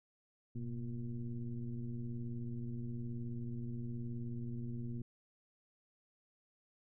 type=tone with frequency modulation; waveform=sine; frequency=123.47 Hz; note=B2; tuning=in tune; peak=-38 dBFS; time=0.55-5.02 s; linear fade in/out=5 ms; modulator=114 Hz; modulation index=1.2; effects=none